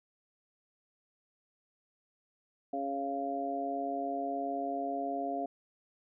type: harmonic tone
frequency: 138.59 Hz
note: C#3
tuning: in tune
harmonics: 2 / 3 / 4 / 5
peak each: -38 / -42 / -42 / -34 dBFS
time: 2.73-5.46 s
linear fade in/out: 5 ms
effects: none